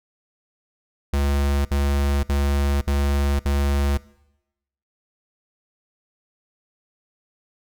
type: tone bursts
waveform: square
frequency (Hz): 70.5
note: C#2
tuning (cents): +30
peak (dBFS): -19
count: 5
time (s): 1.13-3.974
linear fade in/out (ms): 5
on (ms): 520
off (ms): 61
effects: noise-tail reverb RT60 0.9 s tail -21 dB re dry